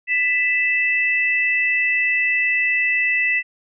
sine tone pair together, 1989 / 2637 Hz, B6 / E7, +12 / 0 cents, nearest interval perfect fourth, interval 488 cents, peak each -18 / -20 dBFS, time 0.07-3.43 s, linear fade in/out 50 ms, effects none

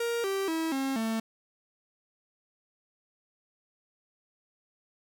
45% pulse tone with pitch steps, 468.8 / 389.7 / 323.9 / 269.3 / 223.8 Hz, A#4 / G4 / E4 / C#4 / A3, +10 / -10 / -30 / -50 / +30 cents, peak -28 dBFS, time 0-1.2 s, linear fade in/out 5 ms, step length 240 ms, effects none

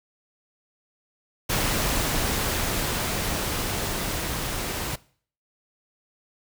pink noise with level ramp, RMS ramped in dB -24 to -30 dBFS, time 1.49-4.96 s, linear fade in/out 10 ms, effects noise-tail reverb RT60 0.5 s tail -21 dB re dry

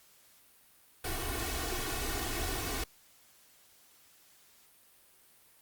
pink noise with comb filter, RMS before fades -35 dBFS, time 1.04-2.84 s, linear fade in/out 5 ms, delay 2.7 ms, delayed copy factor +0.8, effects white hiss -62 dBFS RMS until 5.61 s + Opus 48 kbps

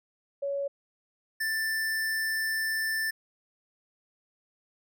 sine / square tone pair in turn, 560 / 1771.2 Hz, C#5 / A6, +18 / +11 cents, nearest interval octave + minor sixth, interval 1993 cents, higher second, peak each -28 dBFS, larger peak neither, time 0.42-0.68 / 1.4-3.11 s, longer second, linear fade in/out 10 ms, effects none

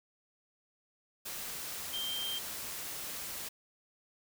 sine tone in noise, 3159 Hz, G7, 13 cents sharp, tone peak -35 dBFS, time 1.93-2.39 s, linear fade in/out 10 ms, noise white, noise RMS -41 dBFS, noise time 1.25-3.49 s, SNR +3 dB, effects none

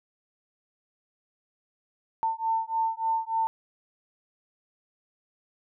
sine beating tone pair, 897 / 900.4 Hz, A5 / A5, +33 / +40 cents, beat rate 3.4 Hz, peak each -28 dBFS, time 2.23-3.47 s, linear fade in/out 0 ms, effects none

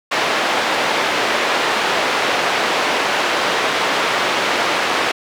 pink band-pass noise, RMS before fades -18 dBFS, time 0.11-5.12 s, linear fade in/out 10 ms, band 490 to 3400 Hz, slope 12 dB/octave, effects none

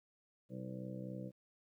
harmonic tone with a mistuned harmonic, 63.7 Hz, C2, 46 cents flat, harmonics 2 / 3 / 4 / 5 / 6 / 7 / 8 / 9, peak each -47 / -46 / -55 / -51 / -61 / -61 / -51 / -55 dBFS, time 0.49-1.32 s, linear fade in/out 50 ms, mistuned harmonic 7, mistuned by +51 cents, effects 13-bit

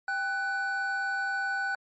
triangle tone pair together, 789 / 1492.8 Hz, G5 / F#6, +11 / +15 cents, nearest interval major seventh, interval 1104 cents, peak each -32 / -27 dBFS, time 0.08-1.75 s, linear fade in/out 2 ms, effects MP3 32 kbps

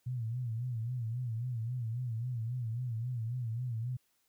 sine tone with vibrato, 118.9 Hz, A#2, 35 cents sharp, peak -33 dBFS, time 0.06-3.97 s, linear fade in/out 10 ms, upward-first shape sine, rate 3.7 Hz, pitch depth 120 cents each way, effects white hiss -75 dBFS RMS until 4.28 s

